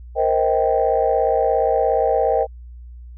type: chord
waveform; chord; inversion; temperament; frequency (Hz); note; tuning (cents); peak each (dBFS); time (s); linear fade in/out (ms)
sine; C minor seventh; third; equal with one note detuned; 466.2 / 523.3 / 631.3 / 784; Bb4 / C5 / Eb5 / G5; 0 / 0 / +25 / 0; -20; 0.15-2.47; 50
effects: tanh soft clip ceiling -6 dBFS + added 60 Hz sine -35 dBFS peak until 3.17 s